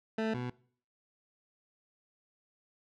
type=tone pair in turn; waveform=20% pulse; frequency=220.9 / 123.7 Hz; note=A3 / B2; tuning=+7 / +3 cents; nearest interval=minor seventh; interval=1004 cents; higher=first; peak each=-25 / -30 dBFS; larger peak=first; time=0.18-0.34 / 0.34-0.5 s; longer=neither; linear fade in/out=5 ms; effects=noise-tail reverb RT60 0.5 s tail -21 dB re dry + low-pass 3000 Hz 12 dB/octave